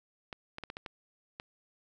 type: clicks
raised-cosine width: 0.3 ms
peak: -24 dBFS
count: 7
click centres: 0.328 / 0.584 / 0.637 / 0.701 / 0.769 / 0.862 / 1.399 s
effects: none